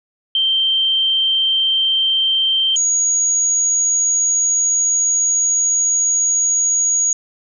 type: tone pair in turn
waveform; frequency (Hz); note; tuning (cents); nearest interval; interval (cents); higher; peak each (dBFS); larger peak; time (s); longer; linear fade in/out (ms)
sine; 3136 / 6707; G7 / G#8; 0 / +16; octave + minor second; 1316; second; -13; neither; 0.35-2.76 / 2.76-7.13; second; 2
effects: none